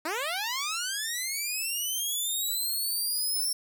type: linear sweep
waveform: 10% pulse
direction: up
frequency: 295.8 to 5450 Hz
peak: -21 dBFS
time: 0.05-3.53 s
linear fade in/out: 5 ms
effects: none